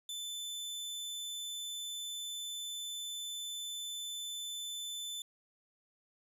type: tone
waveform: sawtooth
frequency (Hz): 3520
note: A7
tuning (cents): 0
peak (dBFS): -36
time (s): 0.09-5.22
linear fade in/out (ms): 2
effects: resampled to 32000 Hz